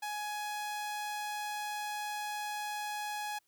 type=tone; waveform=sawtooth; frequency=837 Hz; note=G#5; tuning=13 cents sharp; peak=-32 dBFS; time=0.02-3.39 s; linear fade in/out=10 ms; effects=white hiss -75 dBFS RMS until 3.47 s